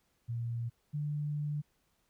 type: tone pair in turn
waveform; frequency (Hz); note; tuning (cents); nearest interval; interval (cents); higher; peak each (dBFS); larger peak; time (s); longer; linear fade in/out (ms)
sine; 117.4 / 147.91; A#2 / D3; +13 / +13; major third; 400; second; -33 / -32; second; 0.28-0.7 / 0.93-1.62; second; 20
effects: pink hiss -75 dBFS RMS until 2.09 s